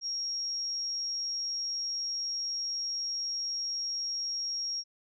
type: tone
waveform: sine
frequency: 5588 Hz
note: F8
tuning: in tune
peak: -31 dBFS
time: 0.01-4.84 s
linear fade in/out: 50 ms
effects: none